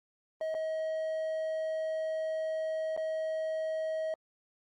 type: tone with dropouts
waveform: triangle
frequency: 635 Hz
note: D#5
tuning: 35 cents sharp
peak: -29 dBFS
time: 0.41-4.14 s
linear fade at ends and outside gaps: 1 ms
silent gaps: 0.543-0.549 / 2.965-2.975 s
effects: Opus 32 kbps